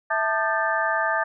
sine tone cluster, 656 / 886 / 1207 / 1567 / 1761 Hz, E5 / A5 / D6 / G6 / A6, -9 / +12 / +47 / -1 / +1 cents, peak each -27 dBFS, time 0.1-1.24 s, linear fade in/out 10 ms, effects none

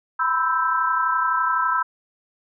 sine chord, C major seventh, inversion third, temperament equal with one note detuned, 987.8 / 1019.7 / 1318.5 / 1568 Hz, B5 / C6 / E6 / G6, 0 / -45 / 0 / 0 cents, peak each -25 / -26 / -21 / -26 dBFS, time 0.19-1.83 s, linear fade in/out 10 ms, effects none

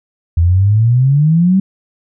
sine exponential sweep, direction up, 81.4 to 196 Hz, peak -7 dBFS, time 0.37-1.6 s, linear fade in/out 5 ms, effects none

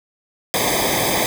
pink noise with comb filter, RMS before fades -19 dBFS, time 0.54-1.26 s, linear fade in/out 0 ms, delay 0.71 ms, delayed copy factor -1, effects none

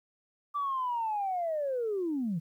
sine linear sweep, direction down, 1174.7 to 151.5 Hz, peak -28 dBFS, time 0.54-2.4 s, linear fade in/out 20 ms, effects tanh soft clip ceiling -24 dBFS + 11-bit

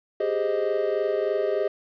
triangle chord, Ab major seventh, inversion third, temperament equal, 392 / 415.3 / 523.3 / 622.3 Hz, G4 / Ab4 / C5 / Eb5, 0 / 0 / 0 / 0 cents, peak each -26 / -25 / -28 / -25 dBFS, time 0.2-1.68 s, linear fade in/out 5 ms, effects resampled to 11025 Hz + 9-bit

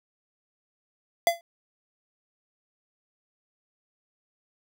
square tone with exponential decay, 680 Hz, F5, 46 cents flat, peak -15 dBFS, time 1.27-1.41 s, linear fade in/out 1 ms, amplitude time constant 29 ms, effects none

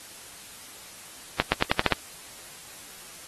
accelerating click train, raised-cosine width 0.3 ms, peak -3 dBFS, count 7, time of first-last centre 1.4-1.923 s, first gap 120 ms, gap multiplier 0.87, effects white hiss -45 dBFS RMS until 3.27 s + AAC 32 kbps

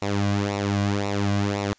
sawtooth tone with flanger, 100.9 Hz, G#2, 49 cents flat, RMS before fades -24 dBFS, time 0.02-1.73 s, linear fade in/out 0 ms, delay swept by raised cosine 0.62 to 2.32 ms, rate 1.9 Hz, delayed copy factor -0.7, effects white hiss -60 dBFS RMS until 1.78 s + resampled to 16000 Hz

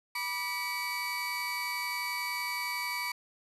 30% pulse tone cluster, 976 / 1183 / 2275 Hz, B5 / D6 / C#7, -21 / +12 / +44 cents, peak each -34 / -40 / -32 dBFS, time 0.15-3.12 s, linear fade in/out 5 ms, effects resampled to 32000 Hz

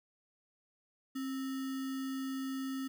sine tone with sample-and-hold, 266.7 Hz, C4, 33 cents sharp, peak -35 dBFS, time 1.15-2.88 s, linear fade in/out 10 ms, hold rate 1575 Hz, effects none

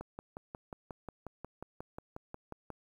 click train, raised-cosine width 1 ms, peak -28 dBFS, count 16, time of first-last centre 0.01-2.703 s, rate 5.57 Hz, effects 10-bit

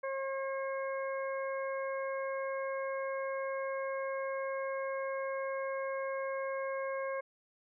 harmonic tone, 539 Hz, C#5, 49 cents flat, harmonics 1 / 2 / 3 / 4, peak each -35 / -41 / -45 / -47 dBFS, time 0.03-7.21 s, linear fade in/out 10 ms, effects none

